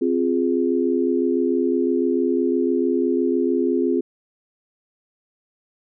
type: chord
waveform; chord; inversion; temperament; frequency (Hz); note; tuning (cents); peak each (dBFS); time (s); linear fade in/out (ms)
sine; F minor; second; equal; 261.6 / 349.2 / 415.3; C4 / F4 / Ab4; 0 / 0 / 0; -21 / -21 / -23; 0.01-4.01; 10
effects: none